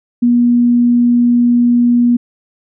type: tone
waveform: sine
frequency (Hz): 240.7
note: B3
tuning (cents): -44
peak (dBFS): -7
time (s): 0.22-2.17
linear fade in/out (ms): 10
effects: none